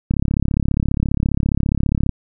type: click train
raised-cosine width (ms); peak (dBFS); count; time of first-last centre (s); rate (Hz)
5; -5; 70; 0.11-2.093; 34.8
effects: none